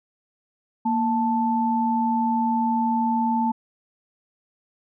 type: tone pair together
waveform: sine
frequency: 233.1 / 880.1 Hz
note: A#3 / A5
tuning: 0 / 0 cents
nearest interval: octave + major seventh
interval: 2300 cents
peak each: -22 / -22 dBFS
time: 0.85-3.52 s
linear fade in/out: 10 ms
effects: none